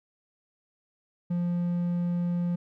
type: tone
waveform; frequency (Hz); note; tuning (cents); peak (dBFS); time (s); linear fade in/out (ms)
triangle; 174.61; F3; 0; -23; 1.3-2.56; 10
effects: none